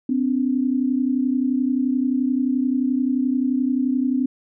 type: tone pair together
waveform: sine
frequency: 254.4 / 285.9 Hz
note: C4 / D4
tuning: -48 / -46 cents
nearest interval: major second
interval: 202 cents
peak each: -19 / -23 dBFS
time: 0.09-4.26 s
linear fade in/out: 5 ms
effects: none